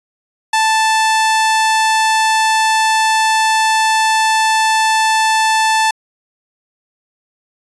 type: tone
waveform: sawtooth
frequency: 880 Hz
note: A5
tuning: in tune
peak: -7 dBFS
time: 0.53-5.91 s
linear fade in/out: 5 ms
effects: resampled to 24000 Hz